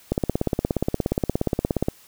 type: click train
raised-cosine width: 2 ms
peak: -7 dBFS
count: 31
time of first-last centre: 0.12-1.885 s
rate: 17 Hz
effects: white hiss -52 dBFS RMS until 2.07 s